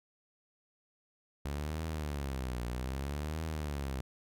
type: tone with vibrato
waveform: sawtooth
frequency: 69.3 Hz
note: C#2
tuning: in tune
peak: -31 dBFS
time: 1.45-4.01 s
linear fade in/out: 5 ms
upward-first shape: triangle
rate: 0.63 Hz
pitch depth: 270 cents each way
effects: none